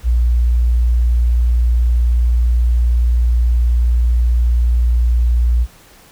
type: tone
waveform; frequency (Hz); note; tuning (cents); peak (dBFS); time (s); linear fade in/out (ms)
sine; 59.4; A#1; +33; -10; 0.03-5.67; 50
effects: pink hiss -45 dBFS RMS until 6.11 s